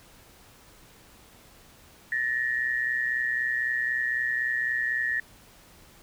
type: tone pair together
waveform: sine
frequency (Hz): 1753 / 1876.9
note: A6 / A#6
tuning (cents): -7 / +11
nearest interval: minor second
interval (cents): 118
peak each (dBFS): -28 / -27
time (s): 2.12-5.2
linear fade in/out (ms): 2
effects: pink hiss -54 dBFS RMS until 6.02 s